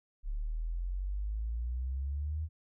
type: exponential sweep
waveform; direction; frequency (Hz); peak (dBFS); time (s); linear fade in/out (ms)
sine; up; 35.18 to 80.6; -32; 0.23-2.49; 50
effects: none